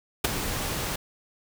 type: noise with ADSR envelope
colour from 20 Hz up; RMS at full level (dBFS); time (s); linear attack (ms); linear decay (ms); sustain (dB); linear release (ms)
pink; -19; 0.24-0.96; 9; 13; -11; 6
effects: none